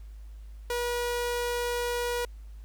sawtooth tone, 482.5 Hz, B4, 40 cents flat, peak -24 dBFS, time 0.7-2.25 s, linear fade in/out 2 ms, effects added 52 Hz sine -41 dBFS peak until 2.64 s + pink hiss -65 dBFS RMS until 2.64 s

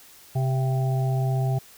harmonic tone with a mistuned harmonic, 130.81 Hz, C3, in tune, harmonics 1 / 3 / 5 / 6, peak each -21 / -35 / -34 / -35 dBFS, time 0.35-1.59 s, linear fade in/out 10 ms, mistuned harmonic 5, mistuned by +35 cents, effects white hiss -50 dBFS RMS until 1.77 s

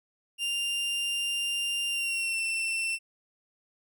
40% pulse tone with pitch glide, 2794 to 2691 Hz, F7 to E7, 0 to +35 cents, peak -27 dBFS, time 0.38-2.99 s, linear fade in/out 50 ms, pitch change -65 cents, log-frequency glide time 1.89-2.41 s, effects none

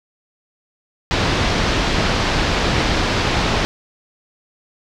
pink low-pass noise, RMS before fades -18 dBFS, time 1.11-3.65 s, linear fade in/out 0 ms, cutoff 5200 Hz, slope 24 dB/octave, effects none

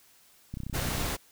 click train, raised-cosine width 5 ms, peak -24 dBFS, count 17, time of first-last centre 0.54-1.045 s, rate 31.7 Hz
pink noise, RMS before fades -32 dBFS, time 0.73-1.17 s, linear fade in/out 20 ms
effects white hiss -60 dBFS RMS until 1.31 s

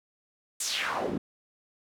pink noise with band-pass filter sweep, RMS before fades -31 dBFS, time 0.6-1.18 s, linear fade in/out 5 ms, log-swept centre 8800 to 220 Hz, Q 2.7, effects none

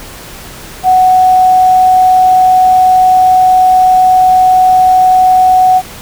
sine tone with quantisation, 742 Hz, F#5, 5 cents sharp, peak -3 dBFS, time 0.83-5.82 s, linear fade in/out 50 ms, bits 5, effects pink hiss -29 dBFS RMS until 6.01 s

